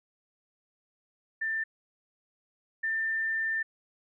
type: tone pair in turn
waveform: sine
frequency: 1784 / 1790.6 Hz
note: A6 / A6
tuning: +23 / +30 cents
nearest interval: unison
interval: 7 cents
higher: second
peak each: -28 / -27 dBFS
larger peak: second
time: 1.41-1.64 / 2.83-3.63 s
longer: second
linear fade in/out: 10 ms
effects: none